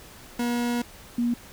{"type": "tone pair in turn", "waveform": ["40% pulse", "sine"], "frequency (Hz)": [240.1, 238.6], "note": ["B3", "A#3"], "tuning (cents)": [-49, 41], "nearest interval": "unison", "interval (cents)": 10, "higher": "first", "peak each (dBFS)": [-23, -21], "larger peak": "second", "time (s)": [[0.39, 0.82], [1.18, 1.34]], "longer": "first", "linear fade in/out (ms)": 5, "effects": ["pink hiss -47 dBFS RMS until 1.52 s"]}